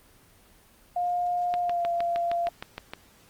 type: tone with pitch glide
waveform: sine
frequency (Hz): 709 to 688.4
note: F5 to F5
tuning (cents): +26 to -25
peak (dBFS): -24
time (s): 0.96-2.49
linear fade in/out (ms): 5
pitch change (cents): -51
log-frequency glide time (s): 1.59-1.86
type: click train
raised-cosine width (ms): 0.3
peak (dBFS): -18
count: 10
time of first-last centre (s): 1.54-2.935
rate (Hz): 6.45
effects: pink hiss -57 dBFS RMS until 3.29 s + Opus 24 kbps